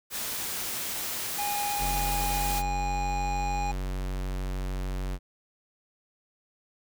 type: noise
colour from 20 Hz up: white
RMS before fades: -33 dBFS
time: 0.1-2.63 s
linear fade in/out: 50 ms
type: harmonic tone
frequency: 820 Hz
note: G#5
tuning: 22 cents flat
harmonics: 1 / 3 / 5 / 7 / 9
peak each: -29 / -40 / -48 / -51 / -48 dBFS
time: 1.38-3.72 s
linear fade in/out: 10 ms
type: tone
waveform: square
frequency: 46.67 Hz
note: F#1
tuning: 16 cents sharp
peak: -30 dBFS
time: 1.78-5.19 s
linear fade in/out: 50 ms
effects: none